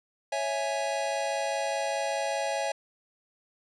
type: chord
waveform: square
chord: C# minor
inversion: none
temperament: equal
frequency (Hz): 554.4 / 659.3 / 830.6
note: C#5 / E5 / G#5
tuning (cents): 0 / 0 / 0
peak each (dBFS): -33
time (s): 0.32-2.72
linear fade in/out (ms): 5
effects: resampled to 22050 Hz